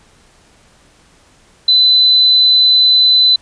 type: tone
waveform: sine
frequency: 4015 Hz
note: B7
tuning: 28 cents sharp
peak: -6 dBFS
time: 1.68-3.36 s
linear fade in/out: 5 ms
effects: pink hiss -49 dBFS RMS until 3.41 s + resampled to 22050 Hz